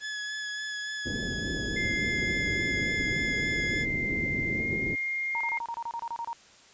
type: tone with vibrato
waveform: sawtooth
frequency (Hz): 1700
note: G#6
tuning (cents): +40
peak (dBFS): -29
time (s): 0-3.86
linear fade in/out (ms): 50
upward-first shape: sine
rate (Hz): 3.5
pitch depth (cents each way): 16
type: low-pass noise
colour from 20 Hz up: white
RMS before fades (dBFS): -34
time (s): 1.05-4.96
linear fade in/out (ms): 20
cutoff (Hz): 380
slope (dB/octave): 24
type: tone with pitch glide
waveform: sine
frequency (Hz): 2093 to 2125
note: C7 to C7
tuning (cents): 0 to +26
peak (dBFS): -28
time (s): 1.76-5.59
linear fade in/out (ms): 10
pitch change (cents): +26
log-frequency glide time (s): 4.53-4.63
type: tone bursts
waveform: sine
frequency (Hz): 932.3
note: A#5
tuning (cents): 0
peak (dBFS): -31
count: 12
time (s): 5.35-6.33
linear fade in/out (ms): 0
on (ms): 56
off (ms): 28
effects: white hiss -55 dBFS RMS until 6.73 s + resampled to 16000 Hz